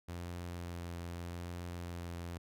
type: tone with vibrato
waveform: sawtooth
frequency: 86.7 Hz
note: F2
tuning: 12 cents flat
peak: -37 dBFS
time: 0.08-2.38 s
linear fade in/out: 10 ms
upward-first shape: triangle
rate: 0.82 Hz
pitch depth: 17 cents each way
effects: none

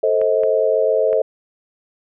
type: chord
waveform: sine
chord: A diminished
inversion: none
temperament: just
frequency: 440 / 528 / 633.6 Hz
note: A4 / C5 / Eb5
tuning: 0 / +16 / +31 cents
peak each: -18 dBFS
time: 0.03-1.22 s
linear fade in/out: 5 ms
type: clicks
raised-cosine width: 0.5 ms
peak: -20 dBFS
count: 3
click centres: 0.215 / 0.435 / 1.13 s
effects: none

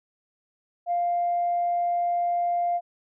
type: tone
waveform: sine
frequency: 698.5 Hz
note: F5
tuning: in tune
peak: -21 dBFS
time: 0.86-2.81 s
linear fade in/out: 50 ms
effects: tanh soft clip ceiling -17 dBFS

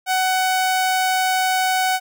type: tone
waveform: sawtooth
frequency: 748 Hz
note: F#5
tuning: 19 cents sharp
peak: -13 dBFS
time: 0.06-2 s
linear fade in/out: 50 ms
effects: none

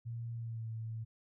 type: tone with pitch glide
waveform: sine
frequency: 116.54 to 112.25 Hz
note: A#2 to A2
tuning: 0 to +35 cents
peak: -38 dBFS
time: 0.05-1.05 s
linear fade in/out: 20 ms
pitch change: -65 cents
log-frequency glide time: 0.34-0.67 s
effects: none

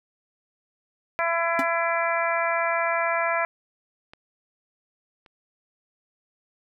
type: harmonic tone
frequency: 335.7 Hz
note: E4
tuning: 32 cents sharp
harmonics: 2 / 3 / 4 / 5 / 6 / 7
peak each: -26 / -28 / -29 / -30 / -31 / -31 dBFS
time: 1.19-3.45 s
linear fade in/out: 0 ms
type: tone with exponential decay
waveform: square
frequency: 270 Hz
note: C#4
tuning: 45 cents flat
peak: -22 dBFS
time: 1.59-1.66 s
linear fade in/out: 2 ms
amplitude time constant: 15 ms
type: clicks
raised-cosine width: 0.3 ms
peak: -28 / -35 dBFS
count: 2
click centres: 4.135 / 5.262 s
effects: none

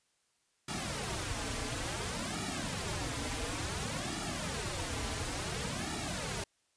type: noise with flanger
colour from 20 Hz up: pink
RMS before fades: -37 dBFS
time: 0.68-6.44 s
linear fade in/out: 5 ms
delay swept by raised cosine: 1.9 to 5.6 ms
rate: 0.57 Hz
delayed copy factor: -1
effects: white hiss -75 dBFS RMS until 6.76 s + resampled to 22050 Hz

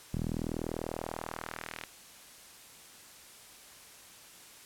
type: tone with band-pass filter sweep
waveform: sawtooth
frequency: 40.12 Hz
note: E1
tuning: 46 cents flat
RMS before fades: -38 dBFS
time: 0.13-1.86 s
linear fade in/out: 10 ms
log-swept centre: 160 to 2600 Hz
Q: 1.3
effects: white hiss -53 dBFS RMS until 4.65 s + low-pass 12000 Hz 12 dB/octave

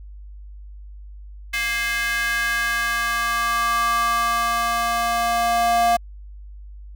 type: tone with high-pass filter sweep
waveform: square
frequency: 233.7 Hz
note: A#3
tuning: 5 cents sharp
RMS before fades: -21 dBFS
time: 1.53-5.97 s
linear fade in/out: 10 ms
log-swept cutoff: 2000 to 720 Hz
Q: 3.7
effects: added 50 Hz sine -36 dBFS peak until 6.95 s

